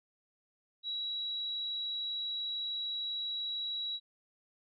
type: tone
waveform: sine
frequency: 3889 Hz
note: B7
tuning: 27 cents flat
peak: -34 dBFS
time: 0.83-4 s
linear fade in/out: 50 ms
effects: none